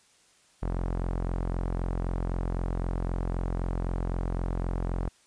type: tone with low-pass filter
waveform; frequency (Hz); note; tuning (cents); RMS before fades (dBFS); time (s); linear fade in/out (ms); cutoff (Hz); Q
sawtooth; 43.87; F1; +9; -30; 0.62-5.09; 10; 1100; 0.89
effects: white hiss -62 dBFS RMS until 5.26 s + resampled to 22050 Hz